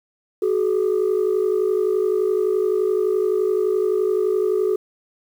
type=tone pair together; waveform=sine; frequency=374.1 / 425.8 Hz; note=F#4 / G#4; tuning=+19 / +43 cents; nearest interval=major second; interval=224 cents; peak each=-18 dBFS; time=0.42-4.76 s; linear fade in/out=5 ms; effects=tanh soft clip ceiling -13 dBFS + 8-bit